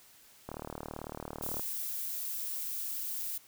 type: click train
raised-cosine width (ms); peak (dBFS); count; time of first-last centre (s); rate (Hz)
1; -25; 43; 0.49-1.595; 38
type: noise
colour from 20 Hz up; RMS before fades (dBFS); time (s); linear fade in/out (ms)
violet; -37; 1.42-3.38; 5
effects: white hiss -59 dBFS RMS until 3.47 s